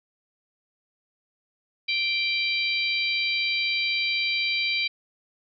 harmonic tone, 784 Hz, G5, in tune, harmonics 3 / 4 / 5 / 6, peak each -25 / -32 / -29 / -32 dBFS, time 1.88-4.88 s, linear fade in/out 10 ms, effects none

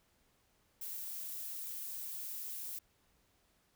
violet noise with high-pass filter sweep, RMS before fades -43 dBFS, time 0.81-2.79 s, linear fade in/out 5 ms, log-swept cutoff 680 to 430 Hz, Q 4.4, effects pink hiss -73 dBFS RMS until 3.75 s

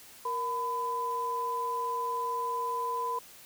sine tone pair together, 468.7 / 1004 Hz, A#4 / B5, +9 / +28 cents, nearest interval octave + minor second, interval 1319 cents, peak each -37 / -30 dBFS, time 0.25-3.19 s, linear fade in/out 5 ms, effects white hiss -52 dBFS RMS until 3.45 s

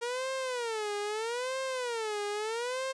sawtooth tone with vibrato, 466.2 Hz, A#4, in tune, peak -28 dBFS, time 0.01-2.93 s, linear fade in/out 20 ms, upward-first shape sine, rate 0.78 Hz, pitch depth 220 cents each way, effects resampled to 22050 Hz

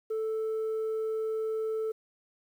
sine tone, 440 Hz, A4, in tune, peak -26 dBFS, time 0.1-1.92 s, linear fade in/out 10 ms, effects tanh soft clip ceiling -28 dBFS + 10-bit

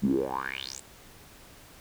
10% pulse tone with band-pass filter sweep, 66 Hz, C2, 16 cents sharp, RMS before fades -30 dBFS, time 0.02-0.81 s, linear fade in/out 20 ms, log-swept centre 180 to 8600 Hz, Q 8.1, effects pink hiss -52 dBFS RMS until 1.8 s

